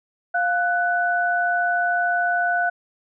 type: tone pair together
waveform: sine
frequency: 702.7 / 1489 Hz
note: F5 / F#6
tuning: +10 / +11 cents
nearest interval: octave + minor second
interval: 1301 cents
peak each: -21 dBFS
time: 0.34-2.7 s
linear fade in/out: 10 ms
effects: none